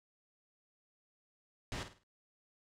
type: noise with echo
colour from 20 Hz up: pink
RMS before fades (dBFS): -40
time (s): 1.72-1.83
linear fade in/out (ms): 0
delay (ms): 51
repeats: 4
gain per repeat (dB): -9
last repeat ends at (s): 2.034
effects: noise-tail reverb RT60 0.1 s tail -22 dB re dry + low-pass 6000 Hz 12 dB/octave